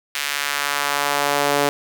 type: tone with high-pass filter sweep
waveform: sawtooth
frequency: 143.4 Hz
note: D3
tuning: 41 cents flat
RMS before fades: -21 dBFS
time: 0.15-1.69 s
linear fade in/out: 0 ms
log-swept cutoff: 2200 to 450 Hz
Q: 1.1
effects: none